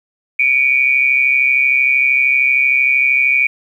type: tone pair together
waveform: sine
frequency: 2279 / 2412 Hz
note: C#7 / D7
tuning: +47 / +46 cents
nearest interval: minor second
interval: 99 cents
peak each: -13 dBFS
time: 0.39-3.47 s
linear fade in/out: 5 ms
effects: 8-bit